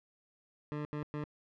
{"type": "tone bursts at uneven times", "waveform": "20% pulse", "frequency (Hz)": 149, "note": "D3", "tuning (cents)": 25, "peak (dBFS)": -31, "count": 3, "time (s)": [[0.72, 0.85], [0.93, 1.03], [1.14, 1.24]], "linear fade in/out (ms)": 0, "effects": ["low-pass 2000 Hz 12 dB/octave"]}